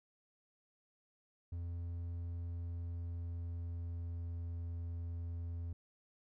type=tone with pitch glide; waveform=triangle; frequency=85.7 to 85.01 Hz; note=F2 to F2; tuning=-32 to -46 cents; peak=-37 dBFS; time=1.52-5.73 s; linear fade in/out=5 ms; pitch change=-14 cents; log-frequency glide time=2.15-4.66 s; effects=none